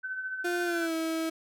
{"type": "tone with tremolo", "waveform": "sine", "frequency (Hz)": 1523, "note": "F#6", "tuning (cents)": 50, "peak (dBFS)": -30, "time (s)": [0.03, 0.88], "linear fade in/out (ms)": 20, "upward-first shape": "triangle", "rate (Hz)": 14, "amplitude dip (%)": 55}
{"type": "tone with pitch glide", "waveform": "35% pulse", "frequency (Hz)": [351.2, 323.9], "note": ["F4", "E4"], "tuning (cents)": [10, -30], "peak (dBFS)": -27, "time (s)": [0.44, 1.3], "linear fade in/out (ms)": 10, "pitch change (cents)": -140, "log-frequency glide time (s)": [0.64, 0.94]}
{"effects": []}